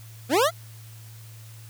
25% pulse linear sweep, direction up, 220 to 703 Hz, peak -14 dBFS, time 0.29-0.51 s, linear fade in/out 50 ms, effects added 111 Hz sine -42 dBFS peak until 1.69 s + white hiss -51 dBFS RMS until 1.69 s

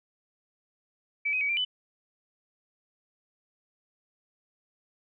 sine tone with pitch steps, 2301 / 2519 / 2270 / 2367 / 3001 Hz, D7 / D#7 / C#7 / D7 / F#7, -36 / +21 / +41 / +13 / +24 cents, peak -25 dBFS, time 1.25-1.65 s, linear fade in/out 10 ms, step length 80 ms, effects none

